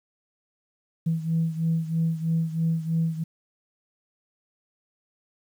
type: beating tone pair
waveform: sine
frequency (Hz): 162.6 / 165.7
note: E3 / E3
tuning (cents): -23 / +9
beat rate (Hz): 3.1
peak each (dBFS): -23 / -27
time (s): 1.06-3.24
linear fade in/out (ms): 10
effects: tanh soft clip ceiling -16 dBFS + 9-bit